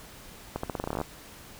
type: accelerating click train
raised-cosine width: 1 ms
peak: -16 dBFS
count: 14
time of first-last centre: 0.56-1.014 s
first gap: 74 ms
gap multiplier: 0.86
effects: pink hiss -48 dBFS RMS until 1.59 s